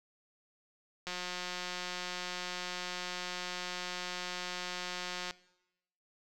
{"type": "click train", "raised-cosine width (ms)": 0.2, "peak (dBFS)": -21, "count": 764, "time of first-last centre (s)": [1.07, 5.309], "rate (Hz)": 180, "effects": ["noise-tail reverb RT60 0.9 s tail -20 dB re dry"]}